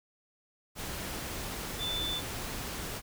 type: tone in noise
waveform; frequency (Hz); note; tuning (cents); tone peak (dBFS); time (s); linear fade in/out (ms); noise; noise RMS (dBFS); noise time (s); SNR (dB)
sine; 3520; A7; 0; -32; 1.78-2.22; 50; pink; -38; 0.75-3.02; +3
effects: none